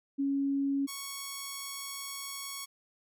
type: tone pair in turn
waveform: sine / 5% pulse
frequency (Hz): 277.2 / 1108.8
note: C#4 / C#6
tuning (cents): 0 / 0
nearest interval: 2 octaves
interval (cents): 2400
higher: second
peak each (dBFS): -27 / -26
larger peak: second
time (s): 0.18-0.87 / 0.87-2.66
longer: second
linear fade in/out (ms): 20
effects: none